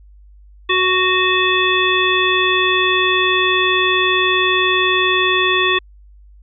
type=harmonic tone with a mistuned harmonic; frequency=370 Hz; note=F#4; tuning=in tune; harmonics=1 / 3 / 5 / 7 / 9; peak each=-19 / -19 / -19 / -19 / -19 dBFS; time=0.69-5.79 s; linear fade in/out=10 ms; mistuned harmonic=9; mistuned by=+65 cents; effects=added 50 Hz sine -41 dBFS peak until 6.42 s